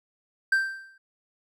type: tone with exponential decay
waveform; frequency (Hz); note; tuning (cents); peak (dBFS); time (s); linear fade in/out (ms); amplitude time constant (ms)
triangle; 1568; G6; 0; -15; 0.52-0.98; 5; 100
effects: none